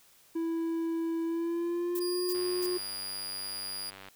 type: tone with pitch glide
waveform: triangle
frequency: 330 to 359.9 Hz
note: E4 to F#4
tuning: +2 to -48 cents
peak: -27 dBFS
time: 0.35-2.78 s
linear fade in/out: 10 ms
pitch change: +150 cents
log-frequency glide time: 1.24-2.22 s
type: noise bursts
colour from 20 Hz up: violet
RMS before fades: -38 dBFS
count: 3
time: 1.95-2.665 s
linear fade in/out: 5 ms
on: 45 ms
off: 290 ms
type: tone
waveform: sawtooth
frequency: 4854 Hz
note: D#8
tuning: 44 cents flat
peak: -33 dBFS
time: 2-3.91 s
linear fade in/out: 20 ms
type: click train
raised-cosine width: 0.3 ms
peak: -30 dBFS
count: 169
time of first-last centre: 2.35-4.086 s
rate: 96.8 Hz
effects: white hiss -61 dBFS RMS until 4.15 s